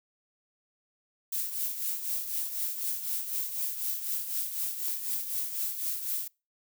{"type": "noise with tremolo", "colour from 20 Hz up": "violet", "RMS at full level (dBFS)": -30, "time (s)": [1.32, 6.28], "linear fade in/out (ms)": 5, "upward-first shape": "triangle", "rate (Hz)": 4, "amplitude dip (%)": 65, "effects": ["noise-tail reverb RT60 0.3 s tail -26 dB re dry"]}